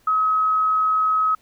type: tone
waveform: sine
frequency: 1276 Hz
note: D#6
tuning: 43 cents sharp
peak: -16 dBFS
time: 0.07-1.35 s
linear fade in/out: 5 ms
effects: pink hiss -59 dBFS RMS until 1.41 s